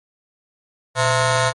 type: ring-modulated tone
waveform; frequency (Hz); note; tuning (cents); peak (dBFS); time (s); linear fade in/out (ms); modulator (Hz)
15% pulse; 391; G4; -4; -6; 0.95-1.53; 50; 270
effects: MP3 48 kbps